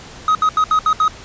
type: tone bursts at uneven times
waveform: triangle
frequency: 1263 Hz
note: D#6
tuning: 26 cents sharp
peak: -9 dBFS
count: 6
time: 0.28-0.35 / 0.42-0.49 / 0.57-0.64 / 0.71-0.79 / 0.86-0.93 / 1-1.08 s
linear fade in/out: 2 ms
effects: pink hiss -37 dBFS RMS until 1.24 s + resampled to 16000 Hz